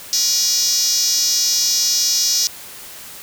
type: tone with high-pass filter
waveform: 5% pulse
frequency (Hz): 479.7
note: A#4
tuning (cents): +50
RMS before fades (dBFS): -17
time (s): 0.13-2.47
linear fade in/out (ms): 0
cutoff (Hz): 5500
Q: 3.6
effects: white hiss -36 dBFS RMS until 3.22 s